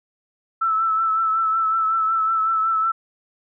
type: tone with vibrato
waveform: sine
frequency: 1318.5 Hz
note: E6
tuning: in tune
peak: -17 dBFS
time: 0.61-2.92 s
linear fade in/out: 10 ms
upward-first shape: triangle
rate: 5.4 Hz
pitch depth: 37 cents each way
effects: none